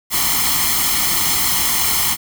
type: noise with comb filter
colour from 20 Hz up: white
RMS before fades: -17 dBFS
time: 0.1-2.17 s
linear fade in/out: 50 ms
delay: 0.95 ms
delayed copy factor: +0.7
effects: none